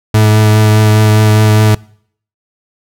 40% pulse tone with vibrato, 107.5 Hz, A2, 40 cents flat, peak -4 dBFS, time 0.14-1.75 s, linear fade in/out 5 ms, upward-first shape triangle, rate 4.9 Hz, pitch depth 16 cents each way, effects noise-tail reverb RT60 0.6 s tail -24 dB re dry

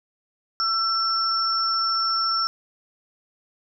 sine tone pair together, 1343 / 5419 Hz, E6 / E8, +32 / +47 cents, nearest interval 2 octaves, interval 2415 cents, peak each -23 dBFS, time 0.6-2.47 s, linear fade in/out 0 ms, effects none

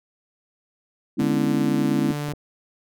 sine chord, C# minor seventh, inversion second, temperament equal with one note detuned, 207.7 / 247.9 / 277.2 / 329.6 Hz, G#3 / B3 / C#4 / E4, 0 / +7 / 0 / 0 cents, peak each -25 / -25 / -24 / -25 dBFS, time 1.17-2.13 s, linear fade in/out 20 ms
sawtooth tone, 146.83 Hz, D3, in tune, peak -22 dBFS, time 1.19-2.33 s, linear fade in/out 10 ms
clicks, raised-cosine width 2 ms, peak -24 dBFS, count 4, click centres 1.219 / 2.106 / 2.286 / 2.336 s
effects none

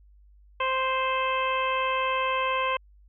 harmonic tone, 523 Hz, C5, 1 cent flat, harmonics 1 / 2 / 3 / 4 / 5 / 6, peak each -30 / -26 / -36 / -35 / -32 / -37 dBFS, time 0.6-2.77 s, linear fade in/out 5 ms, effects added 50 Hz sine -52 dBFS peak until 3.08 s

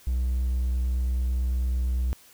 triangle tone with vibrato, 62.5 Hz, B1, 21 cents sharp, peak -20 dBFS, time 0.07-2.13 s, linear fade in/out 0 ms, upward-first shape triangle, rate 9 Hz, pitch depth 12 cents each way, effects tanh soft clip ceiling -16 dBFS + white hiss -54 dBFS RMS until 2.33 s

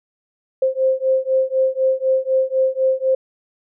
sine beating tone pair, 523.3 / 527.3 Hz, C5 / C5, 0 / +13 cents, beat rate 4 Hz, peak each -18 dBFS, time 0.62-3.15 s, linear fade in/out 5 ms, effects none

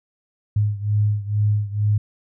sine beating tone pair, 103.83 / 106.03 Hz, G#2 / G#2, 0 / +36 cents, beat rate 2.2 Hz, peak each -19 / -22 dBFS, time 0.56-1.98 s, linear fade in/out 5 ms, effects none

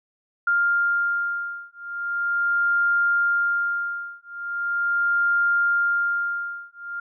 sine beating tone pair, 1400 / 1400.4 Hz, F6 / F6, +4 / +4 cents, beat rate 0.4 Hz, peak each -23 dBFS, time 0.47-7 s, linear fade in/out 5 ms, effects none

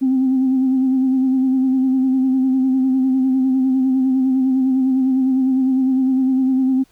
sine tone with vibrato, 261.6 Hz, C4, in tune, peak -12 dBFS, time 0.01-6.84 s, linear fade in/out 20 ms, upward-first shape sine, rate 9.9 Hz, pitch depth 34 cents each way, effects tanh soft clip ceiling -9 dBFS + pink hiss -57 dBFS RMS until 6.91 s

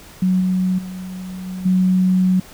sine tone with level steps, 185 Hz, F#3, in tune, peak -13 / -15 / -27 / -25 / -12 dBFS, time 0.22-2.4 s, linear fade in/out 5 ms, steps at 0.4 / 0.78 / 1.46 / 1.65 s, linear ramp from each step 10 ms, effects pink hiss -42 dBFS RMS until 2.53 s

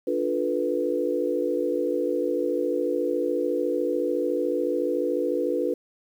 sine chord, B half-diminished seventh, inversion first, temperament equal with one note detuned, 293.7 / 353.5 / 440 / 493.9 Hz, D4 / F4 / A4 / B4, 0 / +21 / 0 / 0 cents, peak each -29 / -28 / -30 / -26 dBFS, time 0.07-5.74 s, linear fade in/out 5 ms, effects 9-bit

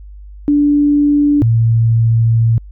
sine tone pair in turn, 291 / 114.22 Hz, D4 / A#2, -16 / -35 cents, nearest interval octave + major third, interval 1619 cents, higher first, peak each -8 dBFS, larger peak neither, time 0.48-1.42 / 1.42-2.58 s, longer second, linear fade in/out 0 ms, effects added 50 Hz sine -31 dBFS peak until 2.71 s

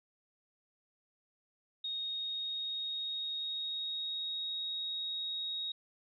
sine tone with pitch glide, 3729 to 3770 Hz, A#7 to A#7, 0 to +19 cents, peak -35 dBFS, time 1.84-5.72 s, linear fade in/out 5 ms, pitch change +19 cents, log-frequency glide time 2.03-4.6 s, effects none

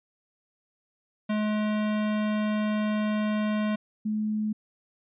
square / sine tone pair in turn, 212.4 / 214 Hz, G#3 / A3, +39 / -48 cents, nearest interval unison, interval 13 cents, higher second, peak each -25 dBFS, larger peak neither, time 1.29-3.76 / 4.05-4.53 s, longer first, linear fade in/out 10 ms, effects resampled to 8000 Hz

